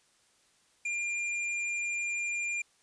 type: tone with hard clipping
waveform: sine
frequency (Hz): 2398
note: D7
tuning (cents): +36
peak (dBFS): -32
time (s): 0.85-2.62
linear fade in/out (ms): 5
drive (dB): 12
effects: white hiss -67 dBFS RMS until 2.82 s + resampled to 22050 Hz